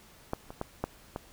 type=clicks; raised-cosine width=1 ms; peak=-16 / -27 / -18 / -15 / -20 dBFS; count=5; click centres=0.334 / 0.505 / 0.614 / 0.84 / 1.161 s; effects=pink hiss -56 dBFS RMS until 1.32 s